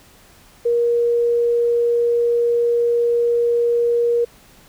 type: tone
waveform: sine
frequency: 473.2 Hz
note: A#4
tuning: 26 cents sharp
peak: -14 dBFS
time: 0.65-4.25 s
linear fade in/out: 10 ms
effects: pink hiss -49 dBFS RMS until 4.68 s